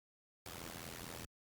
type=noise with amplitude modulation; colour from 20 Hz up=pink; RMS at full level=-44 dBFS; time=0.46-1.25 s; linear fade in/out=0 ms; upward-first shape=sine; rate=84.4 Hz; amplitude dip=90%; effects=high-pass 60 Hz 12 dB/octave + Opus 48 kbps